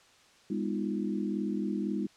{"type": "chord", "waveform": "sine", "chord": "F half-diminished seventh", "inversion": "first", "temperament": "equal with one note detuned", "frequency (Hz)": [203.1, 246.9, 311.1, 349.2], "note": ["Ab3", "Cb4", "Eb4", "F4"], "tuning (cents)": [-38, 0, 0, 0], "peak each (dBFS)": [-32, -37, -35, -38], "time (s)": [0.5, 2.07], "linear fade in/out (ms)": 5, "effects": ["white hiss -60 dBFS RMS until 2.16 s", "low-pass 6000 Hz 12 dB/octave"]}